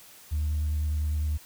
sine tone with vibrato, 75.8 Hz, D#2, 45 cents flat, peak -23 dBFS, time 0.31-1.38 s, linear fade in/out 20 ms, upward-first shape sine, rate 9.9 Hz, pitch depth 16 cents each way, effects tanh soft clip ceiling -22 dBFS + white hiss -51 dBFS RMS until 1.45 s

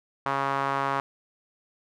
sawtooth tone with band-pass filter, 137.6 Hz, C#3, 12 cents flat, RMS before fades -27 dBFS, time 0.26-1 s, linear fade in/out 0 ms, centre 1100 Hz, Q 2.4, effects none

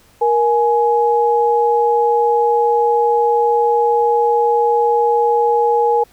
sine tone pair together, 470.8 / 838 Hz, A#4 / G#5, +17 / +15 cents, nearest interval minor seventh, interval 998 cents, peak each -14 dBFS, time 0.21-6.04 s, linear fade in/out 10 ms, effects pink hiss -51 dBFS RMS until 6.12 s

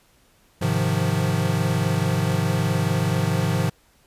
square chord, F minor seventh, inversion first, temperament equal, 103.83 / 130.81 / 155.56 / 174.61 Hz, Ab2 / C3 / Eb3 / F3, 0 / 0 / 0 / 0 cents, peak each -26 dBFS, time 0.61-3.7 s, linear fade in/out 10 ms, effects pink hiss -59 dBFS RMS until 4.06 s + resampled to 32000 Hz

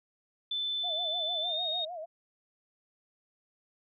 sine tone with pitch glide, 3520 to 3716 Hz, A7 to A#7, 0 to -6 cents, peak -30 dBFS, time 0.51-1.85 s, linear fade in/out 5 ms, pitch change +94 cents, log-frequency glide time 1.41-1.62 s
sine tone with vibrato, 670 Hz, E5, 28 cents sharp, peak -37 dBFS, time 0.83-2.06 s, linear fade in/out 20 ms, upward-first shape sine, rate 6.6 Hz, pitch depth 140 cents each way
effects none

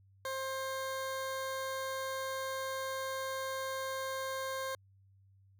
20% pulse tone, 530 Hz, C5, 22 cents sharp, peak -31 dBFS, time 0.25-4.75 s, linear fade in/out 2 ms, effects added 97 Hz sine -61 dBFS peak until 5.59 s

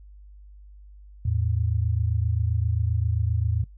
sine tone pair together, 82.41 / 110 Hz, E2 / A2, 0 / 0 cents, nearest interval perfect fourth, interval 500 cents, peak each -24 dBFS, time 1.25-3.64 s, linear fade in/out 5 ms, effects noise-tail reverb RT60 0.1 s tail -22 dB re dry + added 50 Hz sine -44 dBFS peak until 3.77 s

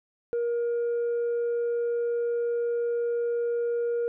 sine tone with tanh clipping, 472.8 Hz, A#4, 24 cents sharp, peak -25 dBFS, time 0.33-4.08 s, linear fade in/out 0 ms, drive 1 dB, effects none

